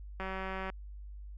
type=click train; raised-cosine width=0.5 ms; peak=-24 dBFS; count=96; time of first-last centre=0.2-0.7 s; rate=190 Hz; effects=added 50 Hz sine -43 dBFS peak until 1.37 s